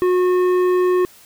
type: tone with tanh clipping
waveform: sine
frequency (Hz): 363.1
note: F#4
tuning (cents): -33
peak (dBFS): -15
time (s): 0.02-1.05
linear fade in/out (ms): 0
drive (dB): 11
effects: white hiss -47 dBFS RMS until 1.25 s